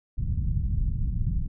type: low-pass noise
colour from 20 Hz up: pink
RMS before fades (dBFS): -26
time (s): 0.17-1.48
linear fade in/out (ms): 10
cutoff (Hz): 150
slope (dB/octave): 24
effects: none